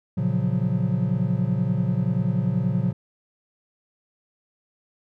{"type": "chord", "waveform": "triangle", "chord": "Gb major seventh", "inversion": "first", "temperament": "equal", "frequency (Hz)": [116.54, 138.59, 174.61, 185], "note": ["Bb2", "Db3", "F3", "Gb3"], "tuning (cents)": [0, 0, 0, 0], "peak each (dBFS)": -24, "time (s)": [0.17, 2.93], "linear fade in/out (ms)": 10, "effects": []}